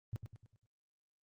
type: tone with echo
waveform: sine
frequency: 108.9 Hz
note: A2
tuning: 17 cents flat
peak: -35 dBFS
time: 0.13-0.16 s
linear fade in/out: 0 ms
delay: 100 ms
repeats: 5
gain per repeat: -7 dB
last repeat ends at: 0.66 s
effects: Opus 24 kbps